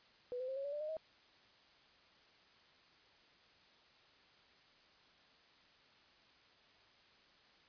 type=tone with pitch steps; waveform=sine; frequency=493.9 / 511.9 / 530.6 / 549.9 / 570 / 590.8 / 612.3 / 634.6 Hz; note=B4 / C5 / C5 / C#5 / C#5 / D5 / D#5 / D#5; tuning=0 / -38 / +24 / -14 / +48 / +10 / -28 / +34 cents; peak=-39 dBFS; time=0.32-0.968 s; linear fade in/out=0 ms; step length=81 ms; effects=white hiss -66 dBFS RMS until 7.68 s + resampled to 11025 Hz

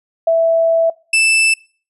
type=tone pair in turn; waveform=sine / 40% pulse; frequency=659.3 / 2643 Hz; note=E5 / E7; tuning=0 / +4 cents; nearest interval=2 octaves; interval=2404 cents; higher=second; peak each=-9 dBFS; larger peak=neither; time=0.27-0.9 / 1.13-1.54 s; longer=first; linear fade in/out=5 ms; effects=noise-tail reverb RT60 0.4 s tail -24 dB re dry + resampled to 32000 Hz

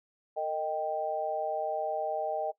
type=chord; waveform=sine; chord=Eb major; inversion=second; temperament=equal with one note detuned; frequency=455 / 622.3 / 784 Hz; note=Bb4 / Eb5 / G5; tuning=-42 / 0 / 0 cents; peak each=-37 / -32 / -33 dBFS; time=0.36-2.52 s; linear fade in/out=20 ms; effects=noise-tail reverb RT60 0.1 s tail -18 dB re dry

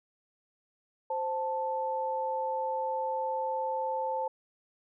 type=tone pair together; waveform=sine; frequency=523.3 / 880.1 Hz; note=C5 / A5; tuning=0 / 0 cents; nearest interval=major sixth; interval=900 cents; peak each=-33 / -31 dBFS; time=1.1-4.28 s; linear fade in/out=5 ms; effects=none

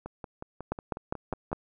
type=two click trains; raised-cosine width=1 ms; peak=-15 / -24 dBFS; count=5 / 9; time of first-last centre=0.72-1.53 / 0.06-1.517 s; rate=4.94 / 5.49 Hz; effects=none

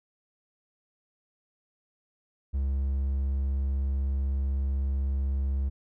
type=tone; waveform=triangle; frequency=68 Hz; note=C#2; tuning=33 cents flat; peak=-23 dBFS; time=2.53-5.7 s; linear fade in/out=20 ms; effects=none

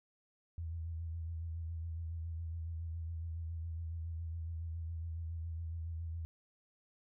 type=tone with vibrato; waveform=sine; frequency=82.41 Hz; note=E2; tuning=in tune; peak=-38 dBFS; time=0.58-6.25 s; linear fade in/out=0 ms; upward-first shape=sine; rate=7.2 Hz; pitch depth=42 cents each way; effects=none

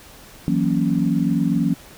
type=chord; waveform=sine; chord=F# dominant seventh; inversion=third; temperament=equal; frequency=164.81 / 185 / 233.1 / 277.2 Hz; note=E3 / F#3 / A#3 / C#4; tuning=0 / 0 / 0 / 0 cents; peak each=-22 dBFS; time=0.48-1.74 s; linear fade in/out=0 ms; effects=pink hiss -44 dBFS RMS until 1.97 s

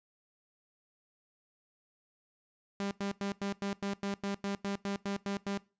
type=tone bursts; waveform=sawtooth; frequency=199.3 Hz; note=G3; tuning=29 cents sharp; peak=-29 dBFS; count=14; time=2.8-5.575 s; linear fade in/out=0 ms; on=110 ms; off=95 ms; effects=noise-tail reverb RT60 0.3 s tail -21 dB re dry + resampled to 16000 Hz

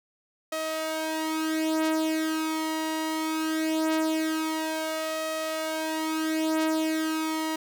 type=tone with flanger; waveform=sawtooth; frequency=316.6 Hz; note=D#4; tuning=30 cents sharp; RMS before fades=-28 dBFS; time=0.52-7.56 s; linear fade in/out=5 ms; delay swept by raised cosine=1.6 to 4.2 ms; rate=0.21 Hz; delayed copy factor=+0.7; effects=none

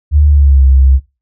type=tone with pitch glide; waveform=sine; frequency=73.9 to 66.6 Hz; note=D2 to C2; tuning=+11 to +31 cents; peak=-4 dBFS; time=0.11-1 s; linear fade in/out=50 ms; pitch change=-180 cents; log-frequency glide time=0.27-0.64 s; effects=noise-tail reverb RT60 0.3 s tail -19 dB re dry

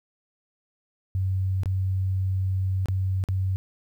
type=tone with dropouts; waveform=sine; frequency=94.7 Hz; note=F#2; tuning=41 cents sharp; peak=-22 dBFS; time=1.15-3.56 s; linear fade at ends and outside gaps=0 ms; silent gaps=1.634-1.658 / 2.858-2.885 / 3.239-3.287 s; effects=10-bit

